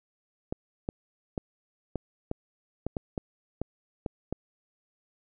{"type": "clicks", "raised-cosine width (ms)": 2, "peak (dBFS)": -17, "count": 11, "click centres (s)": [0.525, 0.889, 1.378, 1.957, 2.314, 2.866, 2.968, 3.178, 3.616, 4.062, 4.326], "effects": []}